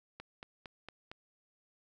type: click train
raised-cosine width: 0.3 ms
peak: -29 dBFS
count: 5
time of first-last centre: 0.2-1.115 s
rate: 4.37 Hz
effects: none